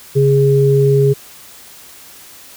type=tone pair together; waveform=sine; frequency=137.69 / 412.6 Hz; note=C#3 / G#4; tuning=-11 / -11 cents; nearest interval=octave + perfect fifth; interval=1900 cents; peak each=-11 dBFS; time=0.15-1.14 s; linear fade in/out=20 ms; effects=white hiss -39 dBFS RMS until 2.56 s